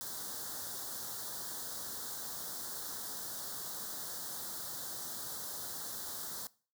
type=band-stop noise; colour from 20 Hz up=white; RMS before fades=-42 dBFS; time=0.01-6.47 s; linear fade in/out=0 ms; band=1700 to 3600 Hz; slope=48 dB/octave; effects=noise-tail reverb RT60 0.4 s tail -21 dB re dry + high-pass 80 Hz 12 dB/octave